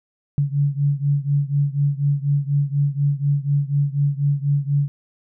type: beating tone pair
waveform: sine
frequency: 141.1 / 145.2 Hz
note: C#3 / D3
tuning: +31 / -19 cents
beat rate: 4.1 Hz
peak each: -19 / -21 dBFS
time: 0.38-4.88 s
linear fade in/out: 0 ms
effects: none